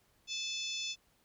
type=harmonic tone; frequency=870 Hz; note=A5; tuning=20 cents flat; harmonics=3 / 4 / 5 / 6 / 7 / 8; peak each=-42 / -39 / -49 / -43 / -46 / -47 dBFS; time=0.27-0.96 s; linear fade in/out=50 ms; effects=pink hiss -71 dBFS RMS until 1.24 s